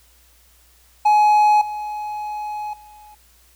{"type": "tone with level steps", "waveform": "triangle", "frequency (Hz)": 842, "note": "G#5", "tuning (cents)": 24, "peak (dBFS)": [-9, -23, -40], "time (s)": [1.05, 3.15], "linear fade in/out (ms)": 10, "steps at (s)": [1.61, 2.73], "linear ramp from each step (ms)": 5, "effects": ["added 60 Hz sine -55 dBFS peak until 3.55 s", "white hiss -55 dBFS RMS until 3.55 s"]}